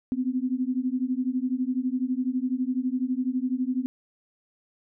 sine beating tone pair, 249.3 / 261.3 Hz, B3 / C4, +16 / -2 cents, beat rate 12 Hz, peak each -27 / -27 dBFS, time 0.12-3.86 s, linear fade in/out 0 ms, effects none

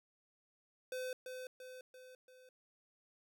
square tone with echo, 510 Hz, C5, 44 cents flat, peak -40 dBFS, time 0.92-1.13 s, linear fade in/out 2 ms, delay 340 ms, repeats 4, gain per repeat -5 dB, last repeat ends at 2.49 s, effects none

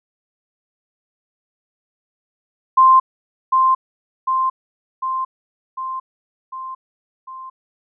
sine tone with echo, 1046.5 Hz, C6, in tune, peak -7 dBFS, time 2.77-3 s, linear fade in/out 10 ms, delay 750 ms, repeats 6, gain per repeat -4 dB, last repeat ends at 7.5 s, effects none

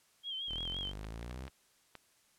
sine tone with vibrato, 3188 Hz, G7, 28 cents sharp, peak -37 dBFS, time 0.23-0.93 s, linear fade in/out 50 ms, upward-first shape sine, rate 5.8 Hz, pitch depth 67 cents each way
sawtooth exponential sweep, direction up, 38.89 to 68 Hz, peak -38 dBFS, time 0.47-1.5 s, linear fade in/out 50 ms
clicks, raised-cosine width 0.3 ms, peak -31 dBFS, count 5, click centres 1.044 / 1.228 / 1.31 / 1.479 / 1.953 s
effects white hiss -69 dBFS RMS until 2.38 s + low-pass 11000 Hz 12 dB/octave

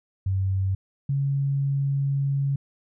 sine tone pair in turn, 95.7 / 138.89 Hz, G2 / C#3, -41 / +4 cents, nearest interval tritone, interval 645 cents, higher second, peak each -21 dBFS, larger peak neither, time 0.26-0.75 / 1.09-2.56 s, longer second, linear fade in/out 5 ms, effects none

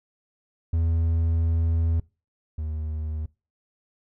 triangle tone pair in turn, 82.41 / 77.62 Hz, E2 / D#2, 0 / -4 cents, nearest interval minor second, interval 104 cents, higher first, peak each -18 / -25 dBFS, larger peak first, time 0.73-2 / 2.58-3.26 s, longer first, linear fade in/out 5 ms, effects noise-tail reverb RT60 0.3 s tail -23 dB re dry

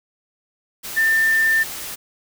sine tone in noise, 1791 Hz, A6, 30 cents sharp, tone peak -14 dBFS, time 0.96-1.64 s, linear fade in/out 20 ms, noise white, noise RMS -31 dBFS, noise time 0.83-1.96 s, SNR +14 dB, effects none

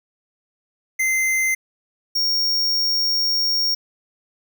square tone pair in turn, 2075 / 5550 Hz, C7 / F8, -15 / -12 cents, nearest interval octave + perfect fourth, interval 1703 cents, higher second, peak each -18 dBFS, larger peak neither, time 0.99-1.55 / 2.15-3.75 s, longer second, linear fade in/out 10 ms, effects none

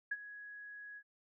sine tone with ADSR envelope, 1670 Hz, G#6, 9 cents sharp, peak -32 dBFS, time 0.11-1.03 s, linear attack 8 ms, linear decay 40 ms, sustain -15 dB, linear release 60 ms, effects none

